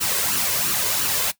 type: noise with flanger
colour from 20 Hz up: white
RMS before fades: -22 dBFS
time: 0-1.32 s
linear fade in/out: 20 ms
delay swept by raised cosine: 0.68 to 1.98 ms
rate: 2.9 Hz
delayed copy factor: +0.55
effects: noise-tail reverb RT60 0.1 s tail -17 dB re dry + high-pass 80 Hz 12 dB/octave